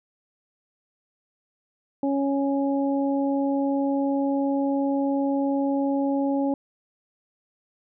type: harmonic tone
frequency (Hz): 277.2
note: C#4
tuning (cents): 0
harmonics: 1 / 2 / 3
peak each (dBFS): -22 / -28 / -32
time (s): 2.03-6.54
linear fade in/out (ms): 2
effects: none